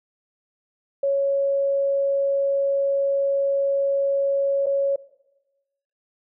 sine tone with dropouts, 554.4 Hz, C#5, in tune, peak -18 dBFS, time 1.03-4.96 s, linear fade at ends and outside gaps 5 ms, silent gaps 4.661-4.666 s, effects noise-tail reverb RT60 1.0 s tail -18 dB re dry

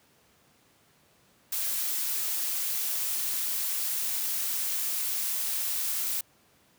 blue noise, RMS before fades -30 dBFS, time 1.52-6.21 s, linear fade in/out 5 ms, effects pink hiss -63 dBFS RMS until 6.78 s + high-pass 100 Hz 12 dB/octave

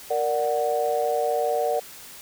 sine chord, Bb augmented, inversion none, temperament equal, 466.2 / 587.3 / 740 Hz, Bb4 / D5 / F#5, 0 / 0 / 0 cents, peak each -25 dBFS, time 0.1-1.8 s, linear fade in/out 10 ms, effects tanh soft clip ceiling -11 dBFS + white hiss -43 dBFS RMS until 2.21 s

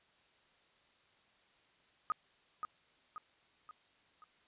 sine tone with echo, 1248 Hz, D#6, 5 cents sharp, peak -30 dBFS, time 2.1-2.12 s, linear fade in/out 0 ms, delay 530 ms, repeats 4, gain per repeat -6 dB, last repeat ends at 4.24 s, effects white hiss -69 dBFS RMS until 4.47 s + resampled to 8000 Hz

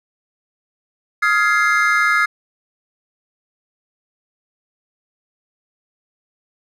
triangle chord, F minor seventh, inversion third, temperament just, 1257.2 / 1396.9 / 1676.3 / 2095 Hz, Eb6 / F6 / Ab6 / C7, +18 / 0 / +16 / +2 cents, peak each -17 dBFS, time 1.22-2.26 s, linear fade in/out 10 ms, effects none

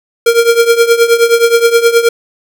square tone with tremolo, 466.2 Hz, A#4, in tune, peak -3 dBFS, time 0.26-2.09 s, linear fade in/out 5 ms, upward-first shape triangle, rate 9.5 Hz, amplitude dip 85%, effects none

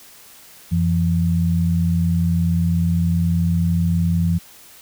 sine tone pair together, 90 / 169.9 Hz, F#2 / F3, -47 / -47 cents, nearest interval major seventh, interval 1100 cents, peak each -19 / -17 dBFS, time 0.71-4.39 s, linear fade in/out 20 ms, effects white hiss -45 dBFS RMS until 4.81 s

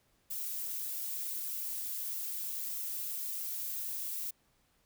violet noise with flanger, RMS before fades -38 dBFS, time 0.3-4.31 s, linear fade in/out 10 ms, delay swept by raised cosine 1.4 to 5.8 ms, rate 1.6 Hz, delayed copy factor +0.55, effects pink hiss -72 dBFS RMS until 4.85 s

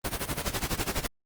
pink noise with tremolo, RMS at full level -28 dBFS, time 0.04-1.07 s, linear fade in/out 10 ms, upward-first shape sine, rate 12 Hz, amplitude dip 85%, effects Opus 32 kbps

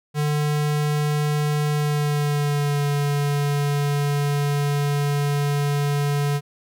square tone with pitch glide, 148.8 to 143.98 Hz, D3 to D3, +23 to -34 cents, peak -20 dBFS, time 0.14-6.41 s, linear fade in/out 50 ms, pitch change -57 cents, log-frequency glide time 1.73-2.84 s, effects none

